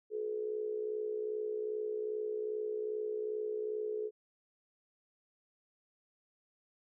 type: tone with amplitude modulation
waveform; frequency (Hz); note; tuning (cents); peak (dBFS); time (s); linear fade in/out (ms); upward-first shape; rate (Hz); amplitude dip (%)
sine; 427.5; A4; -50; -31; 0.1-4.11; 50; sine; 62.5; 65
effects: none